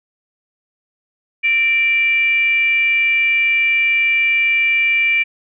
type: tone with frequency modulation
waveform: sine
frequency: 2349 Hz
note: D7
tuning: in tune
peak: -12 dBFS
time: 1.43-5.24 s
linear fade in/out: 20 ms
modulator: 522 Hz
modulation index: 0.35
effects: none